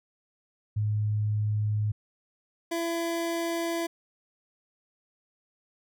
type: tone pair in turn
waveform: sine / 25% pulse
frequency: 105.8 / 335.9 Hz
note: G#2 / E4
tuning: +33 / +33 cents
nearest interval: octave + minor sixth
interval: 2000 cents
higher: second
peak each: -24 dBFS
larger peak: neither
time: 0.76-1.92 / 2.71-3.87 s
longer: neither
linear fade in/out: 10 ms
effects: none